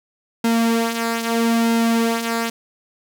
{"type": "tone with flanger", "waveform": "sawtooth", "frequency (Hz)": 230, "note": "A#3", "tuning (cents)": -23, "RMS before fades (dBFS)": -19, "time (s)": [0.44, 2.5], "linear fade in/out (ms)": 5, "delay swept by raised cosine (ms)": [1.7, 4.7], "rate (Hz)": 0.78, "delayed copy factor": -0.55, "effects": []}